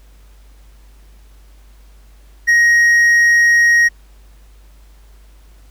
sine tone with hard clipping, 1881 Hz, A#6, 15 cents sharp, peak -9 dBFS, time 2.47-3.89 s, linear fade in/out 20 ms, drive 3 dB, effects added 50 Hz sine -41 dBFS peak until 5.7 s + pink hiss -54 dBFS RMS until 5.7 s

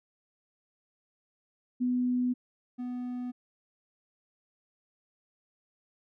sine / triangle tone pair in turn, 248.6 / 247.6 Hz, B3 / B3, +12 / +5 cents, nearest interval unison, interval 7 cents, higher first, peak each -25 / -31 dBFS, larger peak first, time 1.8-2.34 / 2.78-3.32 s, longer neither, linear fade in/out 20 ms, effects none

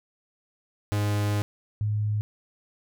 45% pulse / sine tone pair in turn, 103.5 / 105.61 Hz, G#2 / G#2, -5 / +29 cents, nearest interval unison, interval 34 cents, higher second, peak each -23 dBFS, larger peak neither, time 0.92-1.42 / 1.81-2.21 s, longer first, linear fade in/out 0 ms, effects none

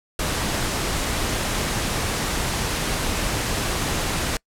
pink noise, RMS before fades -24 dBFS, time 0.19-4.37 s, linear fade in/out 2 ms, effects noise-tail reverb RT60 0.1 s tail -26 dB re dry + low-pass 11000 Hz 12 dB/octave

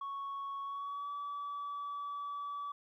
sine tone with pitch glide, 1108.7 to 1148.5 Hz, C#6 to D6, 0 to -39 cents, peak -36 dBFS, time 0.01-2.72 s, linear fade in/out 5 ms, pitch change +61 cents, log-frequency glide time 0.63-1.1 s, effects tanh soft clip ceiling -36 dBFS + 13-bit

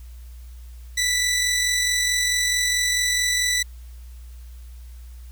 15% pulse tone with amplitude modulation, 1975.5 Hz, B6, in tune, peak -12 dBFS, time 0.97-3.63 s, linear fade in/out 10 ms, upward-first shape sine, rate 44.6 Hz, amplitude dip 30%, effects added 60 Hz sine -37 dBFS peak until 5.31 s + white hiss -56 dBFS RMS until 5.31 s

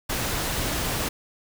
pink noise, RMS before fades -27 dBFS, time 0.09-1.09 s, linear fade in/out 10 ms, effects none

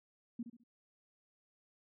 sine tone with echo, 235.7 Hz, A#3, 19 cents sharp, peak -37 dBFS, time 0.39-0.43 s, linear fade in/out 5 ms, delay 69 ms, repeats 3, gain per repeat -9 dB, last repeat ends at 0.637 s, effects none

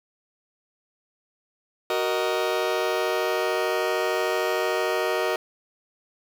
sawtooth chord, D# minor, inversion first, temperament just, 373.4 / 466.7 / 622.3 Hz, F#4 / A#4 / D#5, +16 / +2 / 0 cents, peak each -23 dBFS, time 1.9-5.36 s, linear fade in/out 2 ms, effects low-pass 5000 Hz 12 dB/octave + 7-bit

